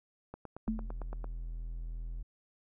click train, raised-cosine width 1 ms, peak -29 dBFS, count 9, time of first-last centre 0.34-1.243 s, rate 8.86 Hz
triangle tone, 41.37 Hz, E1, 7 cents sharp, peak -35 dBFS, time 0.67-2.23 s, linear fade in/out 10 ms
sine tone with exponential decay, 220 Hz, A3, in tune, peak -27 dBFS, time 0.68-0.96 s, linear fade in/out 2 ms, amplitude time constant 59 ms
effects none

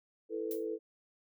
sine chord, E suspended fourth, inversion none, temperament equal, 329.6 / 440 / 493.9 Hz, E4 / A4 / B4, 0 / 0 / 0 cents, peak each -40 / -36 / -42 dBFS, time 0.29-0.79 s, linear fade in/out 50 ms
violet noise with exponential decay, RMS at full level -40 dBFS, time 0.51-0.66 s, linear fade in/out 1 ms, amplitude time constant 32 ms
effects none

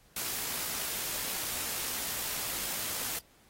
white noise with amplitude modulation, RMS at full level -34 dBFS, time 0.16-3.19 s, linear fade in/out 5 ms, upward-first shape sine, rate 58.2 Hz, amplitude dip 25%, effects pink hiss -63 dBFS RMS until 3.49 s + AAC 48 kbps

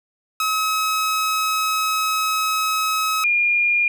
sawtooth / sine tone pair in turn, 1280 / 2416 Hz, D#6 / D7, +49 / +48 cents, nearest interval major seventh, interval 1099 cents, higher second, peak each -15 dBFS, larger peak neither, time 0.4-3.24 / 3.24-3.88 s, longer first, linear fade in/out 2 ms, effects none

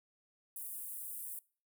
pink high-pass noise, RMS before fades -44 dBFS, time 0.56-1.39 s, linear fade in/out 2 ms, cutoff 9100 Hz, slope 48 dB/octave, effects noise-tail reverb RT60 0.4 s tail -23 dB re dry

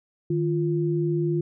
sine tone pair together, 154 / 346.4 Hz, D#3 / F4, -17 / -14 cents, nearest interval octave + major second, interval 1403 cents, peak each -24 / -24 dBFS, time 0.3-1.41 s, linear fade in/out 5 ms, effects none

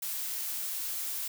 blue noise, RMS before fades -35 dBFS, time 0.02-1.28 s, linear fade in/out 5 ms, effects none

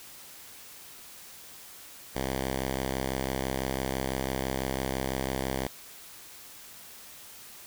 5% pulse tone, 66 Hz, C2, 16 cents sharp, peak -18 dBFS, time 2.15-5.67 s, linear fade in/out 5 ms, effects white hiss -48 dBFS RMS until 7.66 s

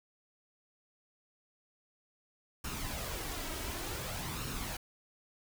pink noise with flanger, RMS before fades -39 dBFS, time 2.64-4.77 s, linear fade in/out 5 ms, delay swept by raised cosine 0.73 to 3.13 ms, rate 0.55 Hz, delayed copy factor +0.5, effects none

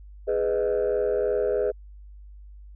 sine chord, G# minor, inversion none, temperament just, 415.3 / 498.4 / 623 Hz, G#4 / B4 / D#5, 0 / +16 / +2 cents, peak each -23 / -24 / -27 dBFS, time 0.27-1.72 s, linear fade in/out 20 ms, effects tanh soft clip ceiling -17 dBFS + added 50 Hz sine -42 dBFS peak until 2.75 s

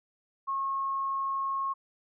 sine tone, 1087 Hz, C#6, 34 cents flat, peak -28 dBFS, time 0.47-1.74 s, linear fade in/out 20 ms, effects none

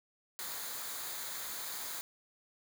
white noise with comb filter, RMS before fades -41 dBFS, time 0.39-2.01 s, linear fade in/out 0 ms, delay 0.36 ms, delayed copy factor -0.55, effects none

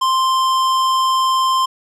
sine tone with hard clipping, 1046.5 Hz, C6, in tune, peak -15 dBFS, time 0.01-1.66 s, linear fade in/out 10 ms, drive 14 dB, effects none

